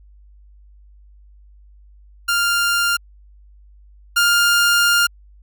sawtooth tone pair in turn, 1398 / 1405 Hz, F6 / F6, +1 / +10 cents, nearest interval unison, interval 9 cents, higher second, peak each -12 / -9 dBFS, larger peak second, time 2.28-2.97 / 4.16-5.07 s, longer second, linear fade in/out 10 ms, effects added 50 Hz sine -44 dBFS peak until 5.42 s

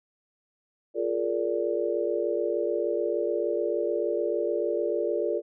sine chord, Bb dominant seventh, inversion second, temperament just, 349.6 / 419.5 / 466.2 / 582.7 Hz, F4 / Ab4 / Bb4 / D5, +2 / +17 / 0 / -14 cents, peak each -30 dBFS, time 0.94-5.42 s, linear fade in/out 50 ms, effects none

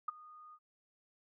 sine tone with ADSR envelope, 1231 Hz, D#6, 19 cents flat, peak -30 dBFS, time 0.08-0.59 s, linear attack 6 ms, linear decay 15 ms, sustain -22 dB, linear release 55 ms, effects none

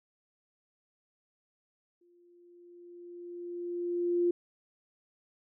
sine tone with exponential growth, 349.2 Hz, F4, in tune, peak -23 dBFS, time 2.01-4.31 s, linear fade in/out 5 ms, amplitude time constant 500 ms, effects none

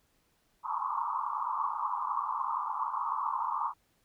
white band-pass noise, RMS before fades -33 dBFS, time 0.63-3.74 s, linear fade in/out 50 ms, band 870 to 1200 Hz, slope 96 dB/octave, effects pink hiss -72 dBFS RMS until 4.04 s

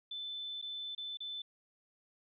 sine tone with dropouts, 3520 Hz, A7, in tune, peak -39 dBFS, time 0.11-1.42 s, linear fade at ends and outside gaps 5 ms, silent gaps 0.616-0.624 / 0.95-0.978 / 1.172-1.204 s, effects none

